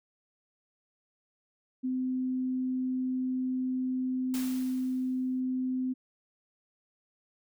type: tone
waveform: sine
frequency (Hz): 256.6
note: C4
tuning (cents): -34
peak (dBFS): -28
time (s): 1.83-5.94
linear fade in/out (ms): 20
type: noise with exponential decay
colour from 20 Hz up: white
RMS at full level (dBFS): -39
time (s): 4.34-5.4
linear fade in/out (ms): 0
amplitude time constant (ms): 230
effects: none